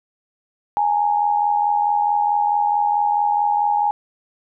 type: tone pair together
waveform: sine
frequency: 830.6 / 915.2 Hz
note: G#5 / A#5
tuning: 0 / -32 cents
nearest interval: major second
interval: 168 cents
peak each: -16 / -23 dBFS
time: 0.77-3.91 s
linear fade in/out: 0 ms
effects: none